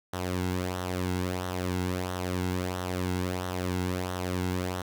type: tone with flanger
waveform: sawtooth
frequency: 91 Hz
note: F#2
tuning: 28 cents flat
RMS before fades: -31 dBFS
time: 0.13-4.82 s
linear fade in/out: 5 ms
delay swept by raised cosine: 0.41 to 1.71 ms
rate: 1.5 Hz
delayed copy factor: -0.6
effects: 8-bit